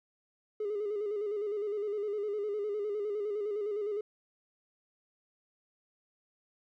triangle tone with vibrato, 415.3 Hz, G#4, in tune, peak -28 dBFS, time 0.6-4.01 s, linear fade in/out 5 ms, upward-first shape square, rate 9.8 Hz, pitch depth 48 cents each way, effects tanh soft clip ceiling -28 dBFS

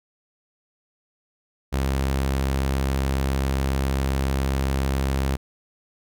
sawtooth tone, 67.3 Hz, C2, 49 cents sharp, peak -17 dBFS, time 1.72-5.37 s, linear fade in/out 20 ms, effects none

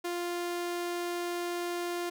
sawtooth tone, 349.2 Hz, F4, in tune, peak -28 dBFS, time 0.04-2.1 s, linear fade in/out 10 ms, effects none

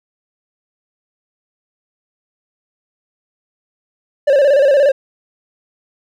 triangle tone with vibrato, 560 Hz, C#5, 18 cents sharp, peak -6 dBFS, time 4.27-4.92 s, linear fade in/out 10 ms, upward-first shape square, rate 17 Hz, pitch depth 77 cents each way, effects none

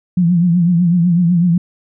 sine tone with vibrato, 173.7 Hz, F3, 9 cents flat, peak -9 dBFS, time 0.17-1.58 s, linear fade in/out 5 ms, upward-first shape triangle, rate 8 Hz, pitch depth 97 cents each way, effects none

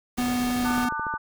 pink noise, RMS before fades -35 dBFS, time 0.17-0.85 s, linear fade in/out 10 ms
square tone, 246.9 Hz, B3, in tune, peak -24 dBFS, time 0.18-0.89 s, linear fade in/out 5 ms
click train, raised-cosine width 2 ms, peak -24 dBFS, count 11, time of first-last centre 0.42-1.139 s, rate 13.9 Hz
harmonic tone, 298 Hz, D4, 25 cents sharp, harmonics 3 / 4 / 5, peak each -31 / -31 / -31 dBFS, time 0.64-1.18 s, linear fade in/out 20 ms
effects none

